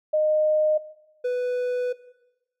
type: tone pair in turn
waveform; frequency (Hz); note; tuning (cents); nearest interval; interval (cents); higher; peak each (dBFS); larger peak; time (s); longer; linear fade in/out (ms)
sine / triangle; 615 / 495.5; D#5 / B4; -20 / +6; major third; 374; first; -18 / -20; first; 0.13-0.78 / 1.24-1.93; second; 10
effects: noise-tail reverb RT60 1.0 s tail -17 dB re dry